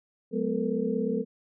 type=tone cluster; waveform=sine; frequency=185.2 / 214.1 / 250.7 / 443.2 / 480.1 Hz; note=F#3 / A3 / B3 / A4 / B4; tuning=+2 / -47 / +26 / +13 / -49 cents; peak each=-33 / -31 / -32 / -30 / -34 dBFS; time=0.31-1.25 s; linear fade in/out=50 ms; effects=none